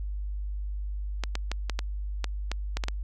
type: clicks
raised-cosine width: 0.2 ms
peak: -13 dBFS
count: 10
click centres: 1.237 / 1.354 / 1.516 / 1.697 / 1.791 / 2.243 / 2.516 / 2.77 / 2.838 / 2.884 s
effects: added 50 Hz sine -30 dBFS peak until 3.03 s

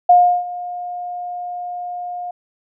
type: tone with ADSR envelope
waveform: sine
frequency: 712 Hz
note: F5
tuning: 33 cents sharp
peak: -5 dBFS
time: 0.09-2.31 s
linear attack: 7 ms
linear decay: 340 ms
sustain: -19 dB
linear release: 5 ms
effects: none

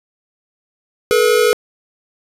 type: tone pair together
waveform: square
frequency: 429.3 / 481.9 Hz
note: A4 / B4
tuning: -43 / -43 cents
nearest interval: major second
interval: 200 cents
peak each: -14 dBFS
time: 1.11-1.53 s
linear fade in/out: 0 ms
effects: resampled to 32000 Hz + 7-bit

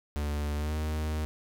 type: tone with pitch glide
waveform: 45% pulse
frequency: 73.8 to 77.2 Hz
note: D2 to D#2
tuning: +9 to -13 cents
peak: -29 dBFS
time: 0.16-1.25 s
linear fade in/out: 0 ms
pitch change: +78 cents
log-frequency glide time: 0.56-0.76 s
effects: none

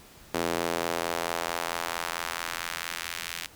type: tone with high-pass filter sweep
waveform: sawtooth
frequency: 84.5 Hz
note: E2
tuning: 43 cents sharp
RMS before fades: -32 dBFS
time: 0.34-3.46 s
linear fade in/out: 0 ms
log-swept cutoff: 350 to 2300 Hz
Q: 1
effects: pink hiss -52 dBFS RMS until 3.55 s

